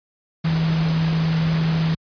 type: tone in noise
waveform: sine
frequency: 161.7 Hz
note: E3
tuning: 33 cents flat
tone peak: -17 dBFS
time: 0.44-1.95 s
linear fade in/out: 10 ms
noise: pink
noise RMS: -29 dBFS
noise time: 0.44-1.95 s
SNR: +9 dB
effects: high-pass 60 Hz 12 dB/octave + resampled to 11025 Hz